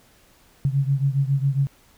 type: beating tone pair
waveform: sine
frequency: 135.8 / 143.1 Hz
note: C#3 / D3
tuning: -35 / -45 cents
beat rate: 7.3 Hz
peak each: -20 / -23 dBFS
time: 0.65-1.67 s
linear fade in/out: 0 ms
effects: pink hiss -56 dBFS RMS until 1.97 s

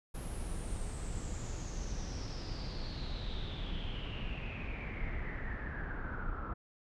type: noise with low-pass filter sweep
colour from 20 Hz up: brown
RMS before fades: -39 dBFS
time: 0.14-6.54 s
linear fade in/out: 10 ms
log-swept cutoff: 11000 to 1300 Hz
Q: 8.6
effects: none

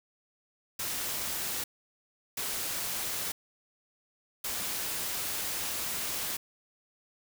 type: noise bursts at uneven times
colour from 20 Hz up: white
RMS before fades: -34 dBFS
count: 3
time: 0.79-1.64 / 2.37-3.32 / 4.44-6.37 s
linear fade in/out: 5 ms
effects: none

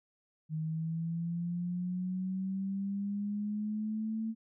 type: linear sweep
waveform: sine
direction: up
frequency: 155.56 to 223.9 Hz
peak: -32 dBFS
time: 0.49-4.35 s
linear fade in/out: 50 ms
effects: none

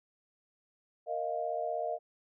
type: chord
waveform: sine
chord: Bb suspended fourth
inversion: none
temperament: equal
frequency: 466.2 / 622.3 / 698.5 Hz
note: Bb4 / Eb5 / F5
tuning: 0 / 0 / 0 cents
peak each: -39 / -35 / -35 dBFS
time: 1.06-1.99 s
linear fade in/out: 50 ms
effects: none

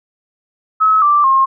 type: tone with pitch steps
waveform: sine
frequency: 1287 / 1173.4 / 1069.8 Hz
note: E6 / D6 / C6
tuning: -42 / -2 / +38 cents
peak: -8 dBFS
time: 0.8-1.46 s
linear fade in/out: 20 ms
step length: 220 ms
effects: none

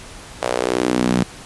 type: tone with high-pass filter sweep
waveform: sawtooth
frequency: 61.74 Hz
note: B1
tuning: in tune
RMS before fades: -19 dBFS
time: 0.42-1.23 s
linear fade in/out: 0 ms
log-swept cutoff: 600 to 180 Hz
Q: 2.4
effects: pink hiss -38 dBFS RMS until 1.45 s + resampled to 24000 Hz

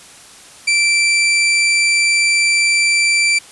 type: tone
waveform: sawtooth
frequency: 2341 Hz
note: D7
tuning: 6 cents flat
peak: -8 dBFS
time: 0.67-3.39 s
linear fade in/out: 10 ms
effects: white hiss -40 dBFS RMS until 3.51 s + resampled to 24000 Hz

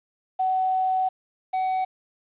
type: tone pair in turn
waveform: sine / triangle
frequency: 751 / 751 Hz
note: F#5 / F#5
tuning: +26 / +26 cents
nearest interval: unison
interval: 0 cents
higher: neither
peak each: -20 dBFS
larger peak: neither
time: 0.39-1.09 / 1.53-1.85 s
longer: first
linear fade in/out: 10 ms
effects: resampled to 8000 Hz + 9-bit

